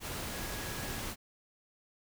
sine tone in noise, 1661.2 Hz, G#6, in tune, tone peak -49 dBFS, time 0.3-1.02 s, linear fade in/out 50 ms, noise pink, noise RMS -39 dBFS, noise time 0-1.16 s, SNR -13 dB, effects none

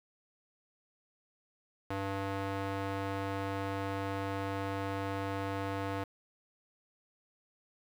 square tone with band-pass filter, 98 Hz, G2, in tune, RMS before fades -36 dBFS, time 1.9-6.04 s, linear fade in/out 5 ms, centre 850 Hz, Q 0.59, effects 9-bit

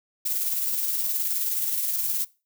violet noise with tremolo, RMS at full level -25 dBFS, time 0.25-2.25 s, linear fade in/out 10 ms, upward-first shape square, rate 19 Hz, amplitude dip 30%, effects noise-tail reverb RT60 0.3 s tail -21 dB re dry

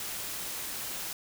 white noise, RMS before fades -37 dBFS, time 0-1.13 s, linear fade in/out 2 ms, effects none

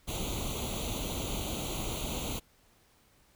pink noise with comb filter, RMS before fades -35 dBFS, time 0.07-2.4 s, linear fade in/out 20 ms, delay 0.29 ms, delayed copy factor +0.9, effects pink hiss -65 dBFS RMS until 3.35 s

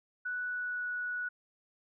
sine tone with pitch glide, 1480 to 1469.8 Hz, F#6 to F#6, 0 to -12 cents, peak -33 dBFS, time 0.25-1.29 s, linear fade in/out 10 ms, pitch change -12 cents, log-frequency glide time 0.43-0.87 s, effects none

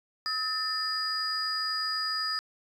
sine tone cluster, 1282 / 1778 / 4904 Hz, E6 / A6 / D#8, -49 / +18 / -26 cents, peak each -33 / -34 / -29 dBFS, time 0.26-2.39 s, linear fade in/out 0 ms, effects tanh soft clip ceiling -22 dBFS

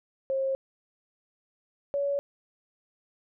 sine tone pair in turn, 536 / 564.4 Hz, C5 / C#5, +42 / +31 cents, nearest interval minor second, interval 89 cents, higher second, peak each -25 dBFS, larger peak neither, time 0.3-0.55 / 1.94-2.19 s, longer neither, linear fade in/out 0 ms, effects none

